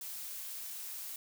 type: noise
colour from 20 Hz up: blue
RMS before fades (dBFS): -43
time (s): 0.01-1.16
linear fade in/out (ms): 2
effects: none